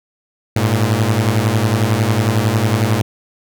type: beating tone pair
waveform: sawtooth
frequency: 103.83 / 114.83 Hz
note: G#2 / A#2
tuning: 0 / -26 cents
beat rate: 11 Hz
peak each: -12 dBFS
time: 0.56-3.02 s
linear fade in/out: 5 ms
effects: none